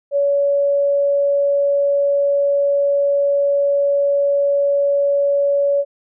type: tone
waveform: sine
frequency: 565 Hz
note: C#5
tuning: 33 cents sharp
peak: -13 dBFS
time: 0.11-5.85 s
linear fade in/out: 50 ms
effects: none